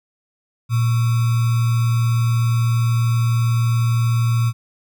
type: tone with sample-and-hold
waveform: sine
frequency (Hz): 116.54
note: A#2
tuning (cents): 0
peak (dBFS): -14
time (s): 0.69-4.53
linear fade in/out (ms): 50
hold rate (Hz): 1225
effects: none